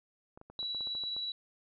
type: clicks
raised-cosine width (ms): 1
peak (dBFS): -36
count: 11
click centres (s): 0.375 / 0.414 / 0.5 / 0.591 / 0.629 / 0.748 / 0.808 / 0.872 / 0.951 / 1.037 / 1.165
type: tone with tremolo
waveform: sine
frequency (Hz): 3922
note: B7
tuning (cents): -13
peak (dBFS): -33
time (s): 0.59-1.32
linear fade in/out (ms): 2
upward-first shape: sine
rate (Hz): 19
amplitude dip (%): 25
effects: none